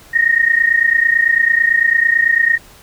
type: tone pair together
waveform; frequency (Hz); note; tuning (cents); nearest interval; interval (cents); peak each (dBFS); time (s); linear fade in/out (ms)
sine; 1845 / 1874; A#6 / A#6; -18 / +9; unison; 27; -13; 0.13-2.58; 20
effects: pink hiss -43 dBFS RMS until 2.82 s